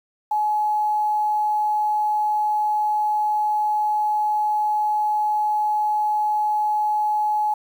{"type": "tone with quantisation", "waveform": "sine", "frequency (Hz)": 847, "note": "G#5", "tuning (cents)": 34, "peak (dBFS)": -18, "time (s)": [0.31, 7.54], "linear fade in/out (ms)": 5, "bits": 8, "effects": []}